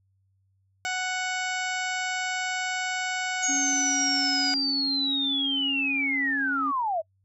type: harmonic tone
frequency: 740 Hz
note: F#5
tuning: in tune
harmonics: 1 / 2 / 3 / 4 / 5 / 6 / 7 / 8 / 9 / 10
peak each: -32 / -31 / -33 / -38 / -43 / -43 / -42 / -42 / -50 / -39 dBFS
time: 0.85-4.54 s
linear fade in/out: 0 ms
type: linear sweep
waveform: sine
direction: down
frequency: 6690 to 610 Hz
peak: -24 dBFS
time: 3.42-7.02 s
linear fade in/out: 20 ms
type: tone with pitch glide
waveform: triangle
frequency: 277.2 to 274.8 Hz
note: C#4 to C#4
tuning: 0 to -15 cents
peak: -28 dBFS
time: 3.48-6.72 s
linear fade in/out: 20 ms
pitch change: -15 cents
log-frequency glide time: 4.31-5.01 s
effects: noise-tail reverb RT60 0.1 s tail -26 dB re dry + added 96 Hz sine -65 dBFS peak until 7.24 s